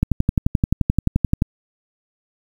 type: click train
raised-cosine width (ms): 5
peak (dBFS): -3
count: 17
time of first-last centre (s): 0.03-1.421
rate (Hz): 11.5
effects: 7-bit